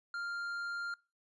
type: tone with hard clipping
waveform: sine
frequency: 1396.9 Hz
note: F6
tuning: in tune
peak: -38 dBFS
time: 0.14-0.94 s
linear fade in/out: 2 ms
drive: 6 dB
effects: noise-tail reverb RT60 0.3 s tail -23 dB re dry + resampled to 24000 Hz